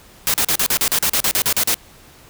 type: noise bursts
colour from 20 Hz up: white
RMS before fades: -17 dBFS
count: 14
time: 0.27-1.743 s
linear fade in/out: 0 ms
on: 69 ms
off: 39 ms
effects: pink hiss -46 dBFS RMS until 2.29 s